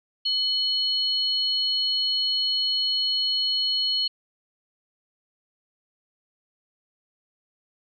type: tone pair together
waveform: sine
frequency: 3000 / 4300 Hz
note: F#7 / C8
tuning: +23 / +47 cents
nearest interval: tritone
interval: 624 cents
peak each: -26 / -23 dBFS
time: 0.25-4.08 s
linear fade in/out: 10 ms
effects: none